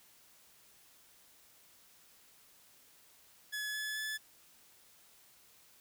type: tone with pitch steps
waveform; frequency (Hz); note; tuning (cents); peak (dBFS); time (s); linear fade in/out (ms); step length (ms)
sawtooth; 1702 / 1714.8 / 1727.8; G#6 / A6 / A6; +42 / -45 / -32; -33; 3.52-4.18; 20; 220
effects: white hiss -63 dBFS RMS until 5.8 s